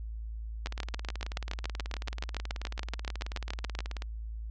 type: two click trains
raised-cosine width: 0.2 ms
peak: -21 / -16 dBFS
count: 63 / 23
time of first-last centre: 0.67-4.021 / 0.66-3.789 s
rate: 18.5 / 7.03 Hz
effects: added 55 Hz sine -36 dBFS peak until 4.5 s + low-pass 6000 Hz 12 dB/octave